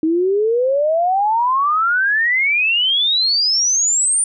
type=exponential sweep; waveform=sine; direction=up; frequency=311.1 to 9330 Hz; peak=-13 dBFS; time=0.03-4.24 s; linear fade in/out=2 ms; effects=none